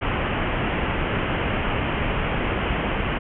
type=low-pass noise; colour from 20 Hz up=pink; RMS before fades=-24 dBFS; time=0.01-3.19 s; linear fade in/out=20 ms; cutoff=3100 Hz; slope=96 dB/octave; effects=none